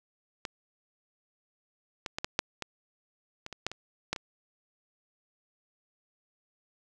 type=clicks; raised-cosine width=0.2 ms; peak=-17 / -17 / -15 / -13 / -7 / -17 / -22 / -23 / -12 / -23 / -12 / -20 dBFS; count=12; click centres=0.452 / 2.062 / 2.185 / 2.245 / 2.391 / 2.623 / 3.464 / 3.527 / 3.666 / 3.716 / 4.13 / 4.162 s; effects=none